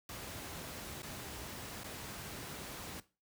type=noise with dropouts; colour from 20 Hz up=pink; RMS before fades=-45 dBFS; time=0.09-3 s; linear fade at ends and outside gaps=2 ms; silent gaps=1.021-1.03 / 1.835-1.842 s; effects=noise-tail reverb RT60 0.3 s tail -17 dB re dry + high-pass 60 Hz 12 dB/octave